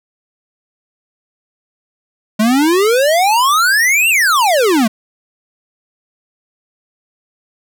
square exponential two-way sweep, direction up then down, 207.9 to 2821 to 207.9 Hz, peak -10 dBFS, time 2.39-4.88 s, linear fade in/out 10 ms, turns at 4.09 s, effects none

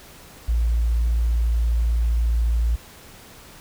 sine tone, 57.4 Hz, A#1, 26 cents flat, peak -16 dBFS, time 0.48-2.76 s, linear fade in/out 10 ms, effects tanh soft clip ceiling -13 dBFS + pink hiss -45 dBFS RMS until 3.6 s

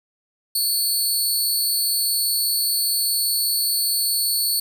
15% pulse tone with amplitude modulation, 4435 Hz, C#8, in tune, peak -9 dBFS, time 0.55-4.6 s, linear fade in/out 5 ms, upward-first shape sine, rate 259 Hz, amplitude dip 75%, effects none

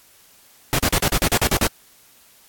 pink noise bursts, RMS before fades -18 dBFS, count 10, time 0.73-1.668 s, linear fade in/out 0 ms, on 56 ms, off 42 ms, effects white hiss -52 dBFS RMS until 2.48 s + AAC 64 kbps

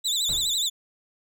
30% pulse tone with vibrato, 3726 Hz, A#7, 2 cents flat, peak -20 dBFS, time 0.04-0.7 s, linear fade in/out 20 ms, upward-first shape sine, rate 12 Hz, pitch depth 130 cents each way
brown noise with exponential decay, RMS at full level -31 dBFS, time 0.29-0.69 s, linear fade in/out 1 ms, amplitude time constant 85 ms
effects none

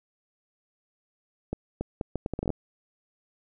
accelerating click train, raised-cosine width 2 ms, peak -16 dBFS, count 12, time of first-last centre 1.53-2.503 s, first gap 280 ms, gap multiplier 0.72, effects none

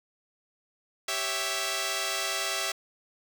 5% pulse chord, C# diminished, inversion second, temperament equal, 392 / 554.4 / 659.3 Hz, G4 / C#5 / E5, 0 / 0 / 0 cents, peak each -24 / -24 / -19 dBFS, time 1.08-2.72 s, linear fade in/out 5 ms, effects none

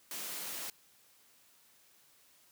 white high-pass noise, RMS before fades -41 dBFS, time 0.11-0.7 s, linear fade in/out 2 ms, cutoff 150 Hz, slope 96 dB/octave, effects white hiss -65 dBFS RMS until 2.51 s + high-pass 80 Hz 12 dB/octave

